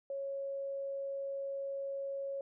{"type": "tone", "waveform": "sine", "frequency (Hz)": 551, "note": "C#5", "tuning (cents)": -11, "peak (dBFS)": -36, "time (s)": [0.1, 2.41], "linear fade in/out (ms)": 2, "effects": []}